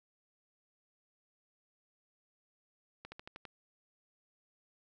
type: slowing click train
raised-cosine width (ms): 0.3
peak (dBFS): -30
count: 6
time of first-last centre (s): 3.05-3.453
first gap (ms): 70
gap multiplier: 1.07
effects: none